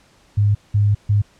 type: tone bursts at uneven times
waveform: sine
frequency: 103 Hz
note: G#2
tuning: 14 cents flat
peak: -12 dBFS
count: 3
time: 0.37-0.55 / 0.74-0.95 / 1.09-1.22 s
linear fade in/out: 10 ms
effects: pink hiss -54 dBFS RMS until 1.39 s + low-pass 8000 Hz 12 dB/octave